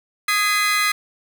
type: chord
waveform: 30% pulse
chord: Ab major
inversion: second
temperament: equal with one note detuned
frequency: 1244.5 / 1661.2 / 2042 Hz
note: Eb6 / Ab6 / C7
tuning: 0 / 0 / -43 cents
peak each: -18 / -23 / -17 dBFS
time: 0.28-0.92 s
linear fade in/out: 5 ms
effects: 7-bit